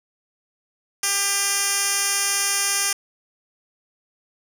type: tone with band-pass filter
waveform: 10% pulse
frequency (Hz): 398.4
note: G4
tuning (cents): +28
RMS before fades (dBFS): -22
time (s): 1.03-2.93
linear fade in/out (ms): 5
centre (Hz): 8300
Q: 1.2
effects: none